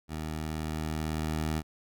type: tone with level ramp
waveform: 15% pulse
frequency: 78.1 Hz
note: D#2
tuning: 7 cents sharp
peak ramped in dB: -28 to -22 dBFS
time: 0.08-1.63 s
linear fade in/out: 50 ms
effects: none